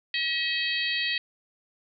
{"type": "harmonic tone", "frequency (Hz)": 640, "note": "D#5", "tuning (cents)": 49, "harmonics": [3, 4, 5, 6, 7], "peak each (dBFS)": [-30, -31, -32, -33, -33], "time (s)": [0.14, 1.18], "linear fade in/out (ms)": 2, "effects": []}